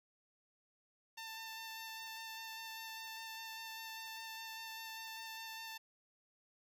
10% pulse tone with vibrato, 894 Hz, A5, 27 cents sharp, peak -37 dBFS, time 1.17-5.78 s, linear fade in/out 10 ms, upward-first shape square, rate 5 Hz, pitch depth 10 cents each way, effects none

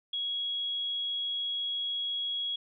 sine tone, 3322 Hz, G#7, in tune, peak -30 dBFS, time 0.13-2.56 s, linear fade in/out 5 ms, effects none

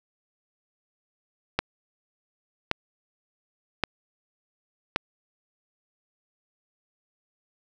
click train, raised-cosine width 0.3 ms, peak -6 dBFS, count 4, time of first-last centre 1.59-4.961 s, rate 0.89 Hz, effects none

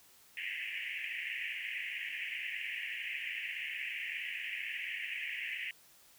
pink band-pass noise, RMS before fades -40 dBFS, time 0.37-5.71 s, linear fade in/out 2 ms, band 1800 to 2900 Hz, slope 96 dB/octave, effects white hiss -62 dBFS RMS until 6.18 s

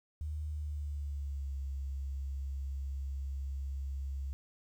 sine tone with pitch glide, 76 to 68.1 Hz, D#2 to C#2, -40 to -30 cents, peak -35 dBFS, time 0.21-4.33 s, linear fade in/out 0 ms, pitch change -190 cents, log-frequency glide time 0.45-1.56 s, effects 11-bit

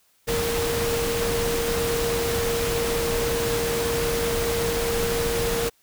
sine tone in noise, 466.2 Hz, A#4, in tune, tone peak -24 dBFS, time 0.27-5.7 s, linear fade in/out 20 ms, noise pink, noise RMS -27 dBFS, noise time 0.27-5.7 s, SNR 0 dB, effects white hiss -63 dBFS RMS until 5.82 s

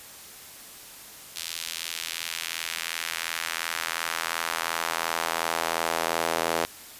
square tone with high-pass filter sweep, 41.4 Hz, E1, 8 cents sharp, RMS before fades -30 dBFS, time 1.36-6.65 s, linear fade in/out 0 ms, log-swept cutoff 3700 to 530 Hz, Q 1.1, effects white hiss -45 dBFS RMS until 6.99 s + resampled to 32000 Hz

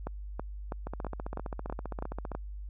two click trains, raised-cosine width 1 ms, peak -23 / -21 dBFS, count 23 / 8, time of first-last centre 0.87-2.317 / 0.07-2.35 s, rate 15.2 / 3.07 Hz, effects added 50 Hz sine -38 dBFS peak until 2.69 s

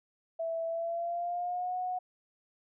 sine tone with pitch glide, 659.3 to 731.5 Hz, E5 to F#5, 0 to -20 cents, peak -31 dBFS, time 0.39-1.99 s, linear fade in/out 10 ms, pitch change +180 cents, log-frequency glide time 0.66-1.76 s, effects none

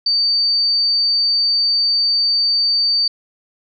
sine tone, 4600 Hz, D8, 37 cents flat, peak -13 dBFS, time 0.06-3.08 s, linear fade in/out 5 ms, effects none

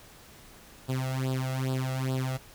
sawtooth tone with flanger, 130.81 Hz, C3, in tune, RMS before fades -30 dBFS, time 0.88-2.38 s, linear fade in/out 20 ms, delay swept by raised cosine 0.23 to 1.53 ms, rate 2.4 Hz, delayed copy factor +0.9, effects pink hiss -52 dBFS RMS until 2.54 s

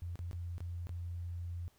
sine tone with dropouts, 86.7 Hz, F2, 12 cents flat, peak -38 dBFS, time 0.02-1.68 s, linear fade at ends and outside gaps 0 ms, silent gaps 0.156-0.191 / 0.312-0.33 / 0.581-0.605 / 0.87-0.893 s, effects pink hiss -70 dBFS RMS until 1.78 s

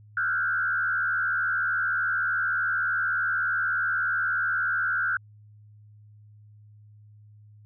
sine tone with frequency modulation, 1480 Hz, F#6, in tune, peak -23 dBFS, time 0.17-5.17 s, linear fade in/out 2 ms, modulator 76.7 Hz, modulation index 1.4, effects added 105 Hz sine -49 dBFS peak until 7.65 s

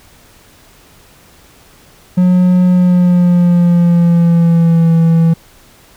triangle tone with pitch glide, 181 to 165.02 Hz, F#3 to E3, -38 to +2 cents, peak -4 dBFS, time 2.17-5.34 s, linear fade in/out 10 ms, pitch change -160 cents, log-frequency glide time 2.67-4.93 s, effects pink hiss -44 dBFS RMS until 5.96 s

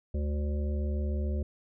harmonic tone with a mistuned harmonic, 73.6 Hz, D2, 4 cents sharp, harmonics 1 / 3 / 5 / 7 / 8, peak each -28 / -38 / -42 / -45 / -46 dBFS, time 0.14-1.43 s, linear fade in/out 5 ms, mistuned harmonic 3, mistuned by -61 cents, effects none

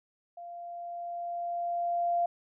sine tone with level ramp, 693 Hz, F5, 14 cents flat, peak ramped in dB -41 to -24 dBFS, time 0.37-2.26 s, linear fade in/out 5 ms, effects none

